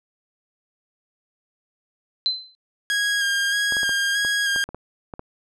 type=tone with exponential decay; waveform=sine; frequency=4063 Hz; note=B7; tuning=48 cents sharp; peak=-15 dBFS; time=2.26-2.55 s; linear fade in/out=0 ms; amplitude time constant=61 ms
type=tone with vibrato; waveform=sawtooth; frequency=1630 Hz; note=G#6; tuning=33 cents flat; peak=-16 dBFS; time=2.9-4.64 s; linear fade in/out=0 ms; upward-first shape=square; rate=1.6 Hz; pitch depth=20 cents each way
type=clicks; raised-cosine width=1 ms; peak=-20 dBFS; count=10; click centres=3.723 / 3.768 / 3.832 / 3.893 / 4.249 / 4.561 / 4.69 / 4.746 / 5.138 / 5.194 s
effects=low-pass 9000 Hz 12 dB/octave